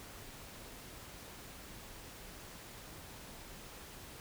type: silence
effects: pink hiss -51 dBFS RMS until 4.2 s